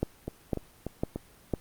two click trains, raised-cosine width 2 ms, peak -13 / -19 dBFS, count 4 / 4, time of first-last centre 0.03-1.538 / 0.28-1.16 s, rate 1.99 / 3.41 Hz, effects pink hiss -57 dBFS RMS until 1.6 s + Opus 24 kbps

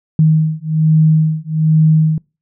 sine beating tone pair, 156.5 / 157.7 Hz, D#3 / D#3, +10 / +24 cents, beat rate 1.2 Hz, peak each -12 dBFS, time 0.19-2.18 s, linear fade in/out 2 ms, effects noise-tail reverb RT60 0.3 s tail -26 dB re dry

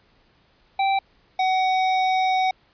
square tone pair in turn, 780 / 750.5 Hz, G5 / F#5, -9 / +24 cents, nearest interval minor second, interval 67 cents, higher first, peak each -19 dBFS, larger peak neither, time 0.79-0.99 / 1.39-2.51 s, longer second, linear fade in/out 5 ms, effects pink hiss -60 dBFS RMS until 2.73 s + resampled to 11025 Hz

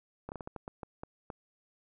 slowing click train, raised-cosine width 1 ms, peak -26 dBFS, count 10, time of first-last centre 0.29-1.302 s, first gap 29 ms, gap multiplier 1.32, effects none

